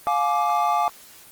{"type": "chord", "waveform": "triangle", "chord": "D diminished", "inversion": "first", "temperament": "just", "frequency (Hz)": [704.8, 845.8, 1174.7], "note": ["F5", "Ab5", "D6"], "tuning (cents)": [16, 31, 0], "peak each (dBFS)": -21, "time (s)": [0.07, 0.88], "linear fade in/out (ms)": 0, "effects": ["white hiss -47 dBFS RMS until 1.31 s", "Opus 24 kbps"]}